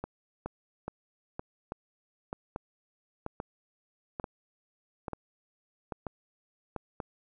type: two click trains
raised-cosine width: 1 ms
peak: -21 / -21 dBFS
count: 8 / 9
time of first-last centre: 0.46-7.002 / 0.04-6.763 s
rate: 1.07 / 1.19 Hz
effects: none